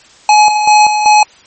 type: tone with tremolo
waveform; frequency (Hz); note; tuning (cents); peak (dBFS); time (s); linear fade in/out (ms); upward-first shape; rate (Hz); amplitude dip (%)
square; 845; G#5; +30; -4; 0.29-1.23; 2; square; 2.6; 55
effects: white hiss -42 dBFS RMS until 1.46 s + MP3 32 kbps